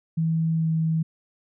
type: tone with pitch glide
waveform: sine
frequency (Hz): 162.3 to 160.9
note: E3 to E3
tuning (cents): -27 to -42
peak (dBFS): -20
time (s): 0.17-1.03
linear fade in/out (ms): 10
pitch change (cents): -15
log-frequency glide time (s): 0.55-0.69
effects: none